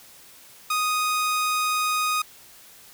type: tone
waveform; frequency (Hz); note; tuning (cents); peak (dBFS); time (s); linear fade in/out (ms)
sawtooth; 1244.5; D#6; 0; -18; 0.7-2.22; 5
effects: white hiss -49 dBFS RMS until 2.93 s